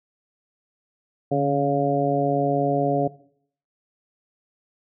harmonic tone with a mistuned harmonic, 140.6 Hz, C#3, 25 cents sharp, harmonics 1 / 2 / 3 / 4 / 5, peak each -25 / -25 / -25 / -25 / -25 dBFS, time 1.31-3.08 s, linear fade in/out 10 ms, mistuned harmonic 1, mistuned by +48 cents, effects noise-tail reverb RT60 0.6 s tail -18 dB re dry

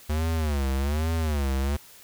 square tone with vibrato, 73.9 Hz, D2, 11 cents sharp, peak -24 dBFS, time 0.09-1.77 s, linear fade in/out 10 ms, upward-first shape sine, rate 1.2 Hz, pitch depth 180 cents each way, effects white hiss -50 dBFS RMS until 2.03 s

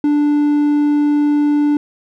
triangle tone, 293.7 Hz, D4, in tune, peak -9 dBFS, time 0.04-1.77 s, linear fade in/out 2 ms, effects none

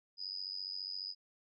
sine tone with amplitude modulation, 4978 Hz, D#8, in tune, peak -35 dBFS, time 0.17-1.15 s, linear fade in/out 50 ms, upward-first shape sine, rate 94.6 Hz, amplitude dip 95%, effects none

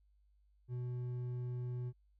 sine tone with hard clipping, 123.47 Hz, B2, in tune, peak -39 dBFS, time 0.68-1.93 s, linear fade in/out 50 ms, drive 5 dB, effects added 50 Hz sine -67 dBFS peak until 2.19 s

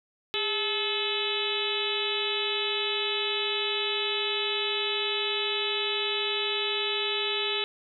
harmonic tone with a mistuned harmonic, 432 Hz, A4, 32 cents flat, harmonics 1 / 2 / 3 / 4 / 5 / 6 / 7 / 8 / 9, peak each -33 / -40 / -39 / -41 / -39 / -34 / -33 / -33 / -33 dBFS, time 0.34-7.64 s, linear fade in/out 0 ms, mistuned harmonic 1, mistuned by -93 cents, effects none

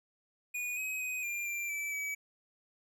square tone with pitch steps, 2458 / 2534 / 2507 / 2392 / 2368 / 2316 / 2284 Hz, D#7 / D#7 / D#7 / D7 / D7 / D7 / D7, -22 / +31 / +12 / +31 / +14 / -25 / -49 cents, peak -35 dBFS, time 0.54-2.15 s, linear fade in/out 10 ms, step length 230 ms, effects none

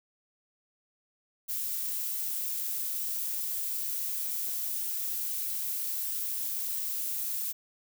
violet noise, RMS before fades -33 dBFS, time 1.48-7.53 s, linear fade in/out 20 ms, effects none

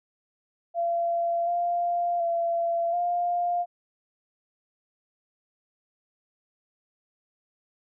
sine tone with pitch steps, 683 / 696 / 679 / 702 Hz, F5 / F5 / F5 / F5, -39 / -6 / -49 / +9 cents, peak -23 dBFS, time 0.74-3.66 s, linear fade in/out 50 ms, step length 730 ms, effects none

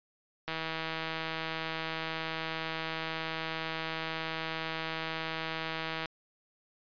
click train, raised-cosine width 0.3 ms, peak -19 dBFS, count 899, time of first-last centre 0.48-6.058 s, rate 161 Hz, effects resampled to 11025 Hz

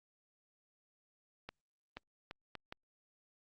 accelerating click train, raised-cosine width 0.3 ms, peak -28 dBFS, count 5, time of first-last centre 1.49-2.725 s, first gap 480 ms, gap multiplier 0.71, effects Opus 48 kbps

